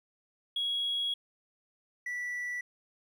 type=tone pair in turn; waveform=triangle; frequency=3322 / 1960.5 Hz; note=G#7 / B6; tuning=0 / -13 cents; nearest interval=major sixth; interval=913 cents; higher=first; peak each=-26 / -31 dBFS; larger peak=first; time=0.56-1.14 / 2.06-2.61 s; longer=first; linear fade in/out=5 ms; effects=tanh soft clip ceiling -26 dBFS